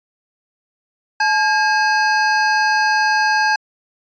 square tone pair together, 858.7 / 1621 Hz, A5 / G#6, -42 / -42 cents, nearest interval major seventh, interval 1100 cents, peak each -17 dBFS, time 1.2-3.56 s, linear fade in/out 5 ms, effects resampled to 16000 Hz

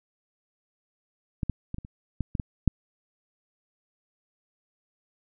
clicks, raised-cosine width 5 ms, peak -15 / -14 / -20 / -23 / -29 / -15 / -16 / -16 / -6 dBFS, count 9, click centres 1.432 / 1.497 / 1.744 / 1.784 / 1.849 / 2.207 / 2.352 / 2.398 / 2.677 s, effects none

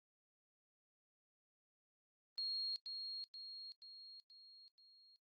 sine tone with echo, 4269 Hz, C8, 34 cents sharp, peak -39 dBFS, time 2.38-2.76 s, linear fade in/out 0 ms, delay 480 ms, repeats 5, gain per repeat -5 dB, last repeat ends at 5.16 s, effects noise-tail reverb RT60 0.1 s tail -19 dB re dry + Opus 32 kbps

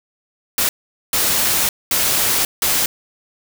white noise bursts at uneven times, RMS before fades -17 dBFS, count 4, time 0.58-0.69 / 1.13-1.69 / 1.91-2.45 / 2.62-2.86 s, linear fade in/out 2 ms, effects none

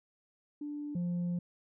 sine tone pair in turn, 293.7 / 175.19 Hz, D4 / F3, 0 / +6 cents, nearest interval major sixth, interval 894 cents, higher first, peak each -36 / -28 dBFS, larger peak second, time 0.61-0.95 / 0.95-1.39 s, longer second, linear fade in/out 5 ms, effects tanh soft clip ceiling -30 dBFS

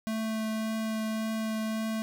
square tone with vibrato, 220 Hz, A3, in tune, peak -30 dBFS, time 0.07-2.02 s, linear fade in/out 0 ms, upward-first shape triangle, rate 1.8 Hz, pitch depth 10 cents each way, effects none

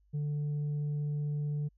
sine tone with tanh clipping, 147.4 Hz, D3, 7 cents sharp, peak -31 dBFS, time 0.13-1.69 s, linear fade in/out 20 ms, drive 2 dB, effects added 50 Hz sine -64 dBFS peak until 1.77 s

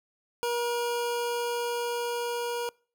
25% pulse tone with level ramp, 476.9 Hz, A#4, 39 cents sharp, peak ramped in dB -23 to -26 dBFS, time 0.43-2.69 s, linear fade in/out 0 ms, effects noise-tail reverb RT60 0.4 s tail -25 dB re dry

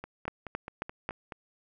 two click trains, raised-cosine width 0.5 ms, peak -24 / -17 dBFS, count 7 / 4, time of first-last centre 0.04-1.322 / 0.28-1.091 s, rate 4.68 / 3.7 Hz, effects none

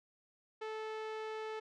sawtooth tone with low-pass filter, 436.5 Hz, A4, 14 cents flat, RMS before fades -42 dBFS, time 0.61-1.6 s, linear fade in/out 10 ms, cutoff 3200 Hz, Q 0.71, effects none

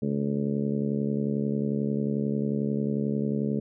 harmonic tone, 71.2 Hz, C#2, 47 cents sharp, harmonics 2 / 3 / 4 / 5 / 6 / 7 / 8, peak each -31 / -27 / -35 / -39 / -33 / -41 / -42 dBFS, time 0.02-3.6 s, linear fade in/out 5 ms, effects none

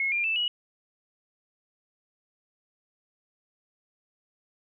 sine tone with pitch steps, 2172 / 2396 / 2643 / 2916 Hz, C#7 / D7 / E7 / F#7, -36 / +34 / +4 / -26 cents, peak -24 dBFS, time 0-0.48 s, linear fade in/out 2 ms, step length 120 ms, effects none

